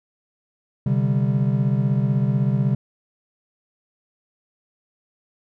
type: chord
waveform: triangle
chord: C suspended second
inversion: none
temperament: equal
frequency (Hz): 130.81 / 146.83 / 196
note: C3 / D3 / G3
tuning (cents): 0 / 0 / 0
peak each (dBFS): -18 / -21 / -21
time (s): 0.86-2.75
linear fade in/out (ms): 5
effects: none